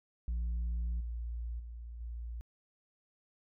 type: tone with level steps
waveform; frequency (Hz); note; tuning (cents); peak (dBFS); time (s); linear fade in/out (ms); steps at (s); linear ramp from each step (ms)
sine; 58.27; A#1; 0; -29 / -35 / -42 / -38; 0.28-2.41; 0; 1 / 1.59 / 2; 10
effects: tanh soft clip ceiling -31 dBFS